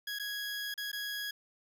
20% pulse tone with dropouts, 1661.2 Hz, G#6, in tune, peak -31 dBFS, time 0.07-1.31 s, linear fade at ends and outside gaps 5 ms, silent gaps 0.188-0.196 / 0.741-0.777 / 0.917-0.929 s, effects none

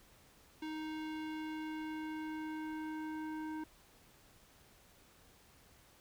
square tone with low-pass filter sweep, 311.8 Hz, D#4, 4 cents sharp, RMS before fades -42 dBFS, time 0.62-3.64 s, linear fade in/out 5 ms, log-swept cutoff 3500 to 1400 Hz, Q 1.2, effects pink hiss -64 dBFS RMS until 6 s

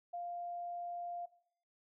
sine tone, 698.5 Hz, F5, in tune, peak -39 dBFS, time 0.13-1.26 s, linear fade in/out 10 ms, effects noise-tail reverb RT60 0.7 s tail -19 dB re dry

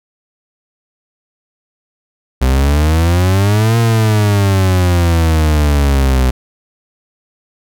40% pulse exponential two-way sweep, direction up then down, 62.9 to 116.7 to 62.9 Hz, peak -8 dBFS, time 2.41-6.31 s, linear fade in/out 10 ms, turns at 3.78 s, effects none

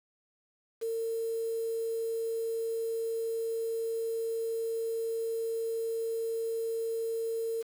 sine tone with quantisation, 454.4 Hz, A#4, 44 cents flat, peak -30 dBFS, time 0.81-7.63 s, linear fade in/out 20 ms, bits 8, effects none

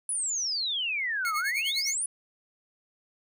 sine exponential two-way sweep, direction down then up, 10310 to 1195 to 10310 Hz, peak -27 dBFS, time 0.09-2.06 s, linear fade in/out 2 ms, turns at 1.36 s
sawtooth tone with tremolo, 2177 Hz, C#7, 32 cents flat, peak -25 dBFS, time 1.25-1.94 s, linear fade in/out 0 ms, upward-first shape sine, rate 9.8 Hz, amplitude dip 90%
effects none

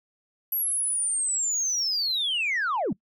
sine linear sweep, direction down, 11770 to 147.7 Hz, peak -22 dBFS, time 0.52-2.93 s, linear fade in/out 5 ms, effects noise-tail reverb RT60 0.1 s tail -24 dB re dry + tanh soft clip ceiling -21 dBFS

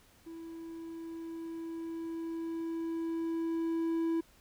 triangle tone with level ramp, 329.6 Hz, E4, in tune, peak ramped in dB -41 to -26 dBFS, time 0.26-4.21 s, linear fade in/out 10 ms, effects pink hiss -63 dBFS RMS until 4.4 s

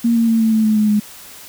sine tone with pitch steps, 233.4 / 229.8 / 226.2 / 222.7 / 219.3 / 215.9 / 212.6 / 209.3 Hz, A#3 / A#3 / A3 / A3 / A3 / A3 / G#3 / G#3, +2 / -25 / +48 / +21 / -6 / -33 / +41 / +14 cents, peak -11 dBFS, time 0.04-1 s, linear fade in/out 10 ms, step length 120 ms, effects white hiss -38 dBFS RMS until 1.48 s

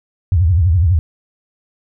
sine tone with vibrato, 86.2 Hz, F2, 22 cents flat, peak -9 dBFS, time 0.32-0.99 s, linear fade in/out 0 ms, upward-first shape triangle, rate 12 Hz, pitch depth 270 cents each way, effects none

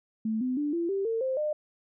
sine tone with pitch steps, 220 / 254.2 / 293.7 / 339.3 / 392 / 452.9 / 523.3 / 604.5 Hz, A3 / C4 / D4 / F4 / G4 / A#4 / C5 / D5, 0 / -50 / 0 / -50 / 0 / -50 / 0 / +50 cents, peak -26 dBFS, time 0.25-1.53 s, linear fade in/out 5 ms, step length 160 ms, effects none

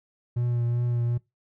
triangle tone with vibrato, 120 Hz, B2, 49 cents flat, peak -21 dBFS, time 0.36-1.18 s, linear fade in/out 10 ms, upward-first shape triangle, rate 2.6 Hz, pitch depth 23 cents each way, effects noise-tail reverb RT60 0.2 s tail -21 dB re dry

